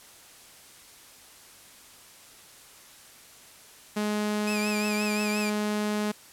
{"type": "tone", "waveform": "sawtooth", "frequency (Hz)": 210, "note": "G#3", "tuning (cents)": 19, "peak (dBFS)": -22, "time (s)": [3.96, 6.12], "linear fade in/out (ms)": 10}
{"type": "tone with vibrato", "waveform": "sawtooth", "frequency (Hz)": 2482, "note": "D#7", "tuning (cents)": -5, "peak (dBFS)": -28, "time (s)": [4.47, 5.5], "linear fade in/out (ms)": 5, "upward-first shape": "triangle", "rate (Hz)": 5.7, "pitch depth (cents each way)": 110}
{"effects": ["white hiss -51 dBFS RMS until 6.32 s", "low-pass 12000 Hz 12 dB/octave"]}